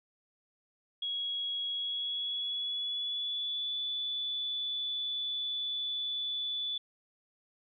sine tone with pitch glide, 3322 to 3469 Hz, G#7 to A7, 0 to -25 cents, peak -32 dBFS, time 1.02-6.78 s, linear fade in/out 5 ms, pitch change +75 cents, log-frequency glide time 1.69-3.78 s, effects none

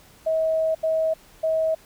sine tone bursts at uneven times, 640 Hz, D#5, 49 cents sharp, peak -19 dBFS, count 3, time 0.26-0.75 / 0.83-1.14 / 1.43-1.75 s, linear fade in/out 10 ms, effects pink hiss -52 dBFS RMS until 1.85 s

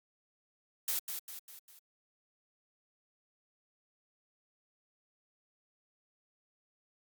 blue noise with echo, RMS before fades -33 dBFS, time 0.88-0.99 s, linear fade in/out 2 ms, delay 200 ms, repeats 4, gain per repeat -6 dB, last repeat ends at 1.79 s, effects Opus 48 kbps

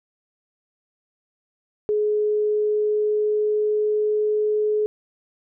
sine tone with pitch glide, 421.7 to 424.4 Hz, G#4 to G#4, +26 to +38 cents, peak -18 dBFS, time 1.89-4.86 s, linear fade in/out 0 ms, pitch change +12 cents, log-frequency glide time 2.03-4.34 s, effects none

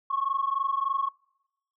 sine tone pair together, 1083.6 / 1107 Hz, C#6 / C#6, -40 / -3 cents, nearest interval unison, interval 37 cents, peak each -27 dBFS, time 0.1-1.09 s, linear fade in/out 10 ms, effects noise-tail reverb RT60 0.8 s tail -23 dB re dry + tanh soft clip ceiling -17 dBFS

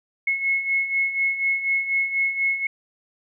sine beating tone pair, 2178 / 2182.1 Hz, C#7 / C#7, -31 / -28 cents, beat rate 4.1 Hz, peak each -27 / -21 dBFS, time 0.27-2.67 s, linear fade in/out 5 ms, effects none

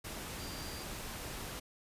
sine tone in noise, 4734 Hz, D8, 13 cents sharp, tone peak -50 dBFS, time 0.39-0.84 s, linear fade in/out 10 ms, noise pink, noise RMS -43 dBFS, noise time 0.04-1.6 s, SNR -10 dB, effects resampled to 32000 Hz

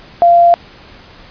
sine tone, 690 Hz, F5, 21 cents flat, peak -4 dBFS, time 0.22-0.54 s, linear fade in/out 0 ms, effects pink hiss -39 dBFS RMS until 1.3 s + resampled to 11025 Hz

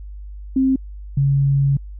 sine tone pair in turn, 264.4 / 138.77 Hz, C4 / C#3, +18 / +2 cents, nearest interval major seventh, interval 1116 cents, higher first, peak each -13 / -13 dBFS, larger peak neither, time 0.56-0.76 / 1.17-1.77 s, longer second, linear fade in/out 5 ms, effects added 50 Hz sine -31 dBFS peak until 1.99 s

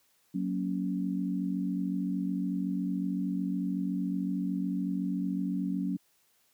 sine chord, F# major, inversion none, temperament equal with one note detuned, 185 / 233.1 / 278.6 Hz, F#3 / A#3 / C#4, 0 / 0 / +9 cents, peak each -31 / -37 / -33 dBFS, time 0.34-5.97 s, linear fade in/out 10 ms, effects white hiss -69 dBFS RMS until 6.53 s + high-pass 60 Hz 12 dB/octave

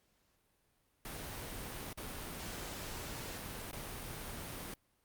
pink noise with dropouts, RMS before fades -44 dBFS, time 1.05-4.74 s, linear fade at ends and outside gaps 2 ms, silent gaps 1.93-1.974 / 3.714-3.729 s, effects pink hiss -75 dBFS RMS until 5.04 s + Opus 48 kbps

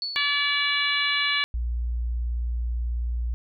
sine tone with exponential decay, 4435 Hz, C#8, in tune, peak -25 dBFS, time 0.02-0.71 s, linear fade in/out 1 ms, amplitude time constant 150 ms
harmonic tone, 575 Hz, D5, 37 cents flat, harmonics 2 / 3 / 4 / 5 / 6 / 7, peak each -32 / -28 / -26 / -29 / -29 / -30 dBFS, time 0.16-1.44 s, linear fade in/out 0 ms
sine tone, 59.2 Hz, A#1, 27 cents sharp, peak -24 dBFS, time 1.54-3.34 s, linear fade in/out 0 ms
effects none

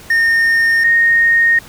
triangle / sine tone pair in turn, 1831 / 1853.3 Hz, A#6 / A#6, -32 / -11 cents, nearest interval unison, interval 21 cents, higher second, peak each -8 dBFS, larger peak neither, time 0.1-0.84 / 0.84-1.59 s, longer second, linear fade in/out 5 ms, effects pink hiss -38 dBFS RMS until 1.68 s

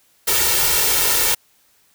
white noise with comb filter, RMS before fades -17 dBFS, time 0.27-1.35 s, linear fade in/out 10 ms, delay 2.2 ms, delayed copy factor +0.75, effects white hiss -58 dBFS RMS until 1.94 s

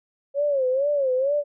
sine tone with vibrato, 546 Hz, C#5, 26 cents flat, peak -19 dBFS, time 0.34-1.44 s, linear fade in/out 50 ms, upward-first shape sine, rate 2.2 Hz, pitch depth 130 cents each way, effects none

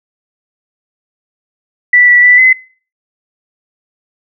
sine tone with pitch steps, 1967 / 1955 / 1976 / 2037 Hz, B6 / B6 / B6 / C7, -7 / -18 / 0 / -47 cents, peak -3 dBFS, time 1.93-2.53 s, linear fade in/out 5 ms, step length 150 ms, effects noise-tail reverb RT60 0.4 s tail -21 dB re dry

